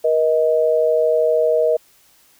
sine tone pair together, 476.5 / 629 Hz, A#4 / D#5, +38 / +19 cents, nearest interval perfect fourth, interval 481 cents, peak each -16 dBFS, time 0.04-1.77 s, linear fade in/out 10 ms, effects white hiss -54 dBFS RMS until 2.39 s

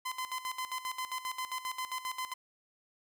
sawtooth tone with tremolo, 1025 Hz, C6, 36 cents flat, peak -30 dBFS, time 0.05-2.34 s, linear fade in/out 10 ms, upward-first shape square, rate 7.5 Hz, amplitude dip 75%, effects none

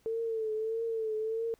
sine tone with vibrato, 445.2 Hz, A4, 20 cents sharp, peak -30 dBFS, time 0.06-1.54 s, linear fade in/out 0 ms, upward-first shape triangle, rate 1.6 Hz, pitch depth 59 cents each way, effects pink hiss -68 dBFS RMS until 1.59 s

